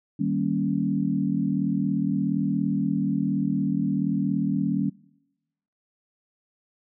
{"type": "chord", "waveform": "sine", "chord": "Eb dominant seventh", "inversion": "none", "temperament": "equal", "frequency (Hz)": [155.56, 196, 233.1, 277.2], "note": ["Eb3", "G3", "Bb3", "Db4"], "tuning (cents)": [0, 0, 0, 0], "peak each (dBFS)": [-29, -26, -29, -27], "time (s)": [0.19, 4.9], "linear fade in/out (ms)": 10, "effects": ["noise-tail reverb RT60 1.0 s tail -25 dB re dry"]}